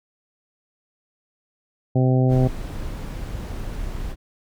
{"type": "harmonic tone", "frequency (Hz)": 128.7, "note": "C3", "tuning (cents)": -28, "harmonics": [1, 2, 3, 4, 5, 6], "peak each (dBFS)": [-16, -22, -26, -28, -30, -32], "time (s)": [1.95, 2.48], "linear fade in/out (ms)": 10}
{"type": "noise", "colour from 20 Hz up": "brown", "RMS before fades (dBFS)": -29, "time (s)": [2.28, 4.16], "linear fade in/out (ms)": 50}
{"effects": []}